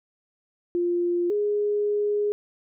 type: tone pair in turn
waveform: sine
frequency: 349.2 / 414.5 Hz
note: F4 / G#4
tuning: 0 / -3 cents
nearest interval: minor third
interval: 297 cents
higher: second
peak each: -21 dBFS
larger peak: neither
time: 0.75-1.3 / 1.3-2.32 s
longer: second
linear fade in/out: 0 ms
effects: none